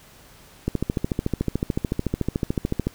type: click train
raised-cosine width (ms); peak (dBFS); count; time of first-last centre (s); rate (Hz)
3; -9; 31; 0.68-2.87; 13.7
effects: pink hiss -50 dBFS RMS until 2.94 s